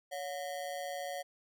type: ring-modulated tone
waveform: square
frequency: 642 Hz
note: E5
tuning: 46 cents flat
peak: -35 dBFS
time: 0.11-1.23 s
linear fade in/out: 20 ms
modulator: 78.8 Hz
effects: none